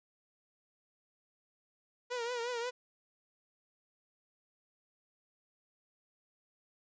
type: tone with vibrato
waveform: sawtooth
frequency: 480 Hz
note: B4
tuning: 49 cents flat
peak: -31 dBFS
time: 2.1-2.71 s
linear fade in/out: 20 ms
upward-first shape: triangle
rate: 5.6 Hz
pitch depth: 87 cents each way
effects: resampled to 16000 Hz